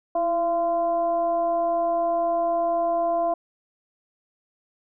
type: tone with frequency modulation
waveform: sine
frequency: 681 Hz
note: F5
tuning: 44 cents flat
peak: -20 dBFS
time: 0.15-3.34 s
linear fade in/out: 5 ms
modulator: 350 Hz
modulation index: 0.53
effects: none